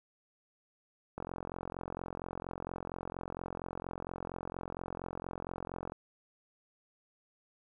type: click train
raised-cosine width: 1 ms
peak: -25 dBFS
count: 211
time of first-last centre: 1.18-5.92 s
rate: 44.3 Hz
effects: 11-bit